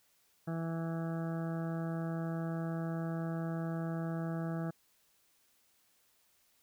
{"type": "harmonic tone", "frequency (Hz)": 164.81, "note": "E3", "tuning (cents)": 0, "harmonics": [1, 2, 3, 4, 5, 7, 8, 9, 10], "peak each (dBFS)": [-35, -42, -48, -45, -51, -54, -52, -56, -55], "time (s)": [0.47, 4.71], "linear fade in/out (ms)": 10, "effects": ["white hiss -71 dBFS RMS until 6.62 s"]}